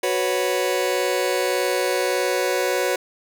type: chord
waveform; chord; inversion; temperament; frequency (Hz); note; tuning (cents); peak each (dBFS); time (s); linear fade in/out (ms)
sawtooth; F# suspended fourth; none; just; 370 / 493.3 / 555; F#4 / B4 / C#5; 0 / -2 / +2; -20; 0.03-2.96; 5
effects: none